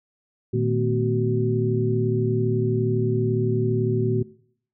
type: tone cluster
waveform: sine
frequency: 116.2 / 153.9 / 218 / 250 / 375.6 Hz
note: A#2 / D#3 / A3 / B3 / F#4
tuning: -5 / -19 / -16 / +21 / +26 cents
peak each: -23 / -29 / -30 / -30 / -24 dBFS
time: 0.53-4.23 s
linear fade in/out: 10 ms
effects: noise-tail reverb RT60 0.6 s tail -20 dB re dry